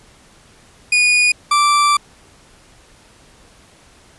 40% pulse tone pair in turn, 2458 / 1170.1 Hz, D#7 / D6, -22 / -7 cents, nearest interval octave + minor second, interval 1285 cents, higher first, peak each -10 dBFS, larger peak neither, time 0.92-1.32 / 1.51-1.97 s, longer second, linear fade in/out 5 ms, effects pink hiss -48 dBFS RMS until 4.18 s + resampled to 24000 Hz

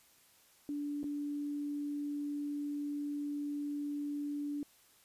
sine tone with dropouts, 290.3 Hz, D4, 20 cents flat, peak -35 dBFS, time 0.69-4.63 s, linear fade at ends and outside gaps 1 ms, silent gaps 1.031-1.041 s, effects white hiss -65 dBFS RMS until 5.04 s + resampled to 32000 Hz

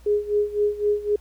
sine tone with tremolo, 415.1 Hz, G#4, 1 cent flat, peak -16 dBFS, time 0.06-1.16 s, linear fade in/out 5 ms, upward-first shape sine, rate 3.9 Hz, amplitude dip 85%, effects added 60 Hz sine -46 dBFS peak until 1.2 s + pink hiss -57 dBFS RMS until 1.2 s

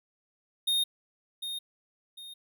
square tone with echo, 3695 Hz, A#7, 16 cents flat, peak -25 dBFS, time 0.67-0.84 s, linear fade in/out 10 ms, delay 750 ms, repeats 2, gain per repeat -9 dB, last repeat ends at 2.34 s, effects none

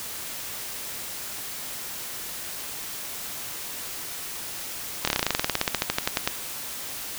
slowing click train, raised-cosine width 0.2 ms, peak -4 dBFS, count 23, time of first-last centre 5.05-6.275 s, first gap 25 ms, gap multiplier 1.07, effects white hiss -35 dBFS RMS until 7.18 s

